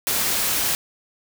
white noise, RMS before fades -22 dBFS, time 0.07-0.75 s, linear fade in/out 0 ms, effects none

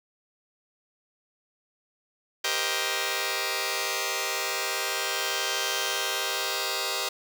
5% pulse chord, C minor seventh, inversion second, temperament just, 392.4 / 470.9 / 523.3 / 627.9 Hz, G4 / Bb4 / C5 / Eb5, +2 / +18 / 0 / +16 cents, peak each -21 dBFS, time 2.44-7.09 s, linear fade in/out 5 ms, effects none

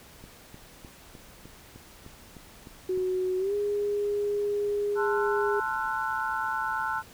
click train, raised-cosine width 3 ms, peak -32 dBFS, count 10, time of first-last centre 0.24-2.976 s, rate 3.29 Hz
sine tone with pitch glide, 370 to 410.5 Hz, F#4 to G#4, 0 to -20 cents, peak -25 dBFS, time 2.89-5.6 s, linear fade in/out 5 ms, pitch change +180 cents, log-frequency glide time 3.38-3.54 s
sine chord, F# half-diminished seventh, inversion first, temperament equal with one note detuned, 880 / 1046.5 / 1350.9 / 1480 Hz, A5 / C6 / E6 / F#6, 0 / 0 / +42 / 0 cents, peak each -31 / -36 / -33 / -32 dBFS, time 4.95-7.03 s, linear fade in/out 50 ms
effects pink hiss -51 dBFS RMS until 7.13 s

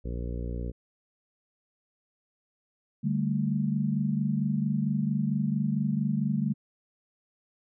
harmonic tone, 59.4 Hz, A#1, 33 cents sharp, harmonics 1 / 2 / 3 / 4 / 5 / 6 / 7 / 8 / 9, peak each -32 / -38 / -41 / -43 / -45 / -49 / -46 / -46 / -50 dBFS, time 0.04-0.72 s, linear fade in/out 20 ms
sine chord, D suspended fourth, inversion none, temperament just, 146.83 / 195.78 / 220.2 Hz, D3 / G3 / A3, 0 / -2 / +2 cents, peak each -29 dBFS, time 3.03-6.54 s, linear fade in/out 20 ms
effects none

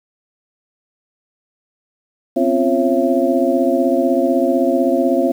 sine tone cluster, 254 / 269.9 / 346.8 / 544 / 672 Hz, B3 / C#4 / F4 / C#5 / E5, +49 / -46 / -12 / -33 / +33 cents, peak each -19 dBFS, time 2.36-5.32 s, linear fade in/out 10 ms, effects 7-bit

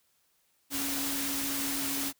sine tone in noise, 277.2 Hz, C#4, in tune, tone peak -36 dBFS, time 0.7-2.13 s, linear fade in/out 50 ms, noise white, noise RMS -33 dBFS, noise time 0.7-2.13 s, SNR -6 dB, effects white hiss -71 dBFS RMS until 2.19 s

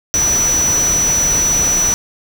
sine tone in noise, 5920 Hz, F#8, in tune, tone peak -12 dBFS, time 0.14-1.94 s, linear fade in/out 0 ms, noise pink, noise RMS -22 dBFS, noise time 0.14-1.94 s, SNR +7 dB, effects none

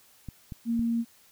clicks, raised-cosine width 5 ms, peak -25 dBFS, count 3, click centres 0.287 / 0.522 / 0.794 s
sine tone, 232.1 Hz, A#3, 7 cents flat, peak -24 dBFS, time 0.65-1.05 s, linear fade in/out 50 ms
effects white hiss -59 dBFS RMS until 1.31 s

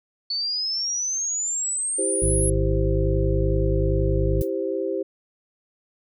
sine exponential sweep, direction up, 4435 to 10890 Hz, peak -23 dBFS, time 0.3-2.5 s, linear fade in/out 5 ms
sine chord, C major, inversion first, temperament equal, 329.6 / 392 / 523.3 Hz, E4 / G4 / C5, 0 / 0 / 0 cents, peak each -29 / -26 / -28 dBFS, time 1.98-5.03 s, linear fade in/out 10 ms
harmonic tone, 50.6 Hz, G#1, 44 cents flat, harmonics 1 / 2 / 3, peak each -22 / -25 / -27 dBFS, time 2.22-4.42 s, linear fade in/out 5 ms
violet noise with exponential decay, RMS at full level -32 dBFS, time 4.41-4.5 s, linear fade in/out 1 ms, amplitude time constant 19 ms
effects none

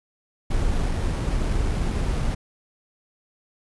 brown noise with sample-and-hold, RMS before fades -23 dBFS, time 0.5-2.35 s, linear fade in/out 10 ms, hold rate 7350 Hz, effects resampled to 24000 Hz

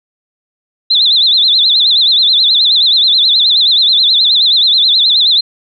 sine tone with vibrato, 3787 Hz, A#7, 27 cents sharp, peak -6 dBFS, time 0.9-5.41 s, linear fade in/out 10 ms, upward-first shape sine, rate 9.4 Hz, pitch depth 170 cents each way, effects none

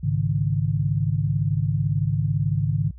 sine chord, Ab suspended fourth, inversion none, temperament equal with one note detuned, 103.83 / 137.55 / 155.56 Hz, Ab2 / Db3 / Eb3, 0 / -13 / 0 cents, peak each -24 dBFS, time 0.03-2.91 s, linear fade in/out 10 ms, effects added 60 Hz sine -39 dBFS peak until 2.98 s

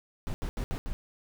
brown noise bursts at uneven times, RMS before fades -32 dBFS, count 5, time 0.27-0.34 / 0.42-0.49 / 0.57-0.64 / 0.71-0.78 / 0.86-0.93 s, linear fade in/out 0 ms, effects none

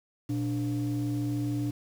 sine tone pair together, 120 / 293.4 Hz, B2 / D4, -49 / -2 cents, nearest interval octave + minor third, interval 1547 cents, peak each -28 dBFS, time 0.29-1.71 s, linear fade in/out 10 ms, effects tanh soft clip ceiling -24 dBFS + 8-bit

